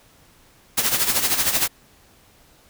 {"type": "noise with tremolo", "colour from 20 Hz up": "white", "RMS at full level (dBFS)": -18, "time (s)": [0.77, 1.68], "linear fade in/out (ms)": 10, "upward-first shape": "sine", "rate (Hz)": 13, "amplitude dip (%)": 65, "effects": ["pink hiss -54 dBFS RMS until 2.69 s"]}